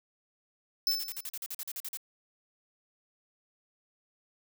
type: tone with exponential decay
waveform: square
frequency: 5274 Hz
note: E8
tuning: in tune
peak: -23 dBFS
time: 0.87-1.3 s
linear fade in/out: 1 ms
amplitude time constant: 93 ms
type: noise bursts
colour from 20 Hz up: blue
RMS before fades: -38 dBFS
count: 13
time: 0.91-1.972 s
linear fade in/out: 2 ms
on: 42 ms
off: 43 ms
effects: none